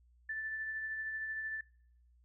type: tone with tremolo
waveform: sine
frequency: 1760 Hz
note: A6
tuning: in tune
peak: -35 dBFS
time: 0.29-1.61 s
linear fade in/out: 5 ms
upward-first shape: triangle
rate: 13 Hz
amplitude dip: 35%
effects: noise-tail reverb RT60 0.7 s tail -26 dB re dry + added 60 Hz sine -63 dBFS peak until 2.24 s